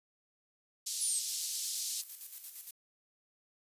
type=band-pass noise; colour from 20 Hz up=pink; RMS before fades=-38 dBFS; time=0.86-2.02 s; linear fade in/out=10 ms; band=4400 to 11000 Hz; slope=24 dB/octave
type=exponential sweep; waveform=sine; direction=down; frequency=10210 to 7930 Hz; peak=-31 dBFS; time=1-1.2 s; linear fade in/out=20 ms
type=noise with tremolo; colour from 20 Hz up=violet; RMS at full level=-42 dBFS; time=1.29-2.71 s; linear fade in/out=5 ms; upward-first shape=square; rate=8.7 Hz; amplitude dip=50%
effects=resampled to 32000 Hz